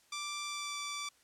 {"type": "tone with pitch glide", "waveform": "10% pulse", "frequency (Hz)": [1174.7, 1163.2], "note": ["D6", "D6"], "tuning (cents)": [0, -17], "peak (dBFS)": -29, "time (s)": [0.12, 1.09], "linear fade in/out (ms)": 5, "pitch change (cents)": -17, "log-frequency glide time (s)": [0.45, 0.78], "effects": ["white hiss -67 dBFS RMS until 1.23 s", "low-pass 10000 Hz 12 dB/octave"]}